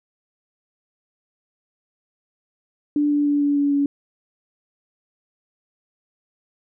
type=tone with pitch steps; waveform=sine; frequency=293.3 / 291.3 / 289.3 / 287.3 / 285.3 / 283.3 Hz; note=D4 / D4 / D4 / D4 / C#4 / C#4; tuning=-2 / -14 / -26 / -38 / +50 / +38 cents; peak=-16 dBFS; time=2.96-3.86 s; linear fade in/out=2 ms; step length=150 ms; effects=none